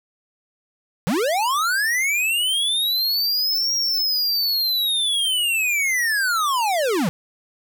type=linear two-way sweep; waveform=square; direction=up then down; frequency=146.83 to 5650 to 146.83 Hz; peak=-19 dBFS; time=1.07-7.09 s; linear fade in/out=0 ms; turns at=3.74 s; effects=none